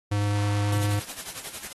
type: tone with vibrato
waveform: square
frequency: 102.7 Hz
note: G#2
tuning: 19 cents flat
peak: -23 dBFS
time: 0.11-1 s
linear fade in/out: 10 ms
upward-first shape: triangle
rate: 9.4 Hz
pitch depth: 8 cents each way
type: noise with tremolo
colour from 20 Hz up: white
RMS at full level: -34 dBFS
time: 0.72-1.73 s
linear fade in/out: 5 ms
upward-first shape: sine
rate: 11 Hz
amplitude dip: 70%
effects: AAC 32 kbps